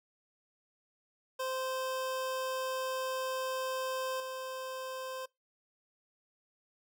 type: tone with level steps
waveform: 25% pulse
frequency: 520 Hz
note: C5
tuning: 11 cents flat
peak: -30 / -35 dBFS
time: 1.39-5.26 s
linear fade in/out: 10 ms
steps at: 4.2 s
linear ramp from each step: 2 ms
effects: noise-tail reverb RT60 0.2 s tail -24 dB re dry